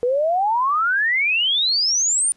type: exponential sweep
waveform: sine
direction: up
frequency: 472.9 to 9397 Hz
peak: -16 dBFS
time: 0.03-2.32 s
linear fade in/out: 0 ms
effects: pink hiss -59 dBFS RMS until 2.36 s + resampled to 24000 Hz